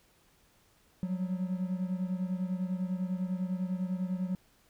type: beating tone pair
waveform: triangle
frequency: 181.6 / 191.6 Hz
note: F#3 / G3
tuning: -32 / -39 cents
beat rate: 10 Hz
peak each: -30 / -34 dBFS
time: 1.03-4.35 s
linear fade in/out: 0 ms
effects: pink hiss -66 dBFS RMS until 4.69 s